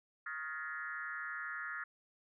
sine tone with frequency modulation, 1557 Hz, G6, 12 cents flat, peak -39 dBFS, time 0.26-1.84 s, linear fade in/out 5 ms, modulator 152 Hz, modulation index 2.1, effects none

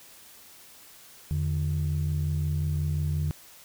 sine tone pair together, 83.79 / 149.4 Hz, E2 / D3, +29 / +30 cents, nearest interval minor seventh, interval 1001 cents, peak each -26 dBFS, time 1.31-3.31 s, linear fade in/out 0 ms, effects tanh soft clip ceiling -20 dBFS + white hiss -51 dBFS RMS until 3.64 s

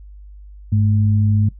sine tone pair together, 101.94 / 216 Hz, G#2 / A3, -32 / -32 cents, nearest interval octave + minor second, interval 1300 cents, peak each -13 / -21 dBFS, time 0.72-1.49 s, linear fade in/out 5 ms, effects noise-tail reverb RT60 0.1 s tail -19 dB re dry + added 50 Hz sine -36 dBFS peak until 1.59 s

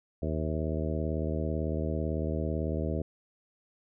harmonic tone with a mistuned harmonic, 78 Hz, D#2, 5 cents sharp, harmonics 1 / 2 / 3 / 4 / 5 / 6 / 7 / 8, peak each -32 / -35 / -37 / -38 / -39 / -40 / -40 / -41 dBFS, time 0.22-3.02 s, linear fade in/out 5 ms, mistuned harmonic 8, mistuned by +61 cents, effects none

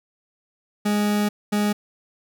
40% pulse tone bursts at uneven times, 207.7 Hz, G#3, in tune, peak -18 dBFS, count 2, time 0.85-1.29 / 1.52-1.73 s, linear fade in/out 10 ms, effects none

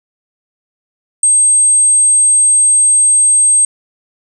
sine tone, 8400 Hz, C9, 6 cents sharp, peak -6 dBFS, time 1.23-3.65 s, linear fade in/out 2 ms, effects none

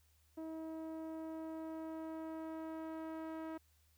sawtooth tone with low-pass filter sweep, 320.1 Hz, D#4, 49 cents sharp, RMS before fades -45 dBFS, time 0.37-3.58 s, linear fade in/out 10 ms, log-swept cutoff 670 to 1400 Hz, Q 0.87, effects added 76 Hz sine -70 dBFS peak until 3.97 s + white hiss -75 dBFS RMS until 3.97 s

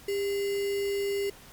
sine tone with sample-and-hold, 400 Hz, G4, 35 cents sharp, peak -26 dBFS, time 0.08-1.3 s, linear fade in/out 5 ms, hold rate 2450 Hz, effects pink hiss -51 dBFS RMS until 1.52 s + MP3 96 kbps

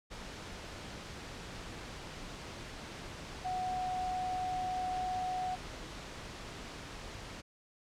sine tone in noise, 738 Hz, F#5, 5 cents flat, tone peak -33 dBFS, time 3.44-5.56 s, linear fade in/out 20 ms, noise pink, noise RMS -45 dBFS, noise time 0.1-7.42 s, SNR +9 dB, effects low-pass 6000 Hz 12 dB/octave

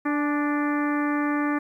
harmonic tone with a mistuned harmonic, 293.7 Hz, D4, in tune, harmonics 1 / 2 / 3 / 4 / 5 / 6 / 7 / 8, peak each -23 / -35 / -34 / -31 / -37 / -33 / -39 / -43 dBFS, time 0.05-1.59 s, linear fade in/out 10 ms, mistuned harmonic 3, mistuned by -39 cents, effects 10-bit

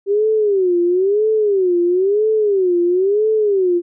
sine tone with vibrato, 389.5 Hz, G4, 11 cents flat, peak -12 dBFS, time 0.06-3.82 s, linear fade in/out 50 ms, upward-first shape sine, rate 1 Hz, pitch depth 200 cents each way, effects none

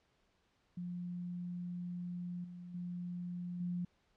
sine tone with level steps, 176.7 Hz, F3, 21 cents sharp, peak -39 / -46 / -39 / -35 dBFS, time 0.77-3.85 s, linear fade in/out 5 ms, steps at 2.44 / 2.74 / 3.6 s, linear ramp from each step 5 ms, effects pink hiss -75 dBFS RMS until 4.16 s + low-pass 5000 Hz 12 dB/octave

